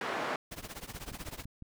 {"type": "band-pass noise", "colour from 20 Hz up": "white", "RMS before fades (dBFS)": -35, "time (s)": [0.01, 0.36], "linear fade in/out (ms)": 2, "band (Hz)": [250, 1400], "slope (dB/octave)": 12}
{"type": "noise with tremolo", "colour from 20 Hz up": "pink", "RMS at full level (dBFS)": -40, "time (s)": [0.51, 1.45], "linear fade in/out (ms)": 10, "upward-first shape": "triangle", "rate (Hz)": 16, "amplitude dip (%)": 95}
{"type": "click train", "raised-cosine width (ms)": 5, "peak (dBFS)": -33, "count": 5, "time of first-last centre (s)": [0.95, 1.623], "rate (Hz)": 5.94}
{"effects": []}